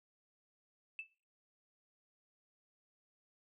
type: tone with exponential decay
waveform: sine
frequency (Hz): 2637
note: E7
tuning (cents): 0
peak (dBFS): -36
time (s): 0.99-1.08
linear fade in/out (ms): 1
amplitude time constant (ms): 19
effects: noise-tail reverb RT60 0.4 s tail -20 dB re dry + tanh soft clip ceiling -32 dBFS